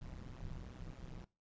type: noise with amplitude modulation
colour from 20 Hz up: brown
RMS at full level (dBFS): -44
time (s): 0.01-1.25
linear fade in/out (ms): 10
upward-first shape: sine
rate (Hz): 127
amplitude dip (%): 100
effects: noise-tail reverb RT60 0.3 s tail -22 dB re dry + resampled to 16000 Hz